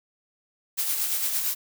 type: noise with tremolo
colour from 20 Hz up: blue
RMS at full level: -25 dBFS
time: 0.77-1.55 s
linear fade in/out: 20 ms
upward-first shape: sine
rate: 8.8 Hz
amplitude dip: 40%
effects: none